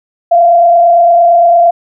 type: tone with frequency modulation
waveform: sine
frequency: 688 Hz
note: F5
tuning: 26 cents flat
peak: -3 dBFS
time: 0.31-1.71 s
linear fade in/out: 10 ms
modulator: 28.8 Hz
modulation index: 0.6
effects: none